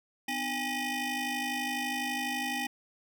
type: ring-modulated tone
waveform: 20% pulse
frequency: 554.4 Hz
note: C#5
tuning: in tune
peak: -23 dBFS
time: 0.28-2.67 s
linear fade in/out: 5 ms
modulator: 1360 Hz
effects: none